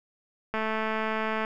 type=click train; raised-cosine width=0.5 ms; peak=-15 dBFS; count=200; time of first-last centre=0.54-1.449 s; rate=219 Hz; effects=none